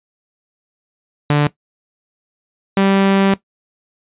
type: tone pair in turn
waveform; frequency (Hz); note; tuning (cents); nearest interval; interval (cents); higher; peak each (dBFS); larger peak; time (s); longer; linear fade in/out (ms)
sawtooth; 146.83 / 195.29; D3 / G3; 0 / -6; perfect fourth; 494; second; -7; neither; 1.3-1.47 / 2.77-3.34; second; 2
effects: noise-tail reverb RT60 0.1 s tail -17 dB re dry + resampled to 8000 Hz